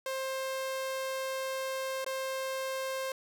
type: tone with dropouts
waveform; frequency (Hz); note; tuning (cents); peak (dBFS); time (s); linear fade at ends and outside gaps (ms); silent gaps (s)
sawtooth; 529; C5; +19; -29; 0.06-3.12; 2; 2.045-2.063
effects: none